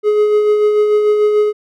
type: tone with tremolo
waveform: triangle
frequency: 420.8 Hz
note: G#4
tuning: 23 cents sharp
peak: -6 dBFS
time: 0.03-1.53 s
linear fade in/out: 50 ms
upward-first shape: sine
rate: 6.8 Hz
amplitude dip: 35%
effects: none